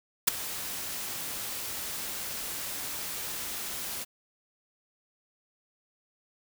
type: noise with ADSR envelope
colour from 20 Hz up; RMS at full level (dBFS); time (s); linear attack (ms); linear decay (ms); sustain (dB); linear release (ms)
white; -19; 0.27-4.05; 12; 9; -17; 26
effects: none